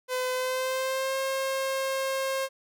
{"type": "tone with pitch glide", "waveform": "sawtooth", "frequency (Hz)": [508, 534.8], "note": ["B4", "C5"], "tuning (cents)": [49, 38], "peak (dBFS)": -23, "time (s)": [0.08, 2.49], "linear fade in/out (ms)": 50, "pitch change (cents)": 89, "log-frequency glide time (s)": [0.32, 1.17], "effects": []}